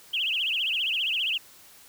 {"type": "tone with vibrato", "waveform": "sine", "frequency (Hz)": 2902, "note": "F#7", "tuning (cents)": -34, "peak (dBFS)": -24, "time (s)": [0.13, 1.38], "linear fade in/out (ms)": 10, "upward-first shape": "triangle", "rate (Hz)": 15, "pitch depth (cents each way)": 260, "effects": ["white hiss -52 dBFS RMS until 1.88 s"]}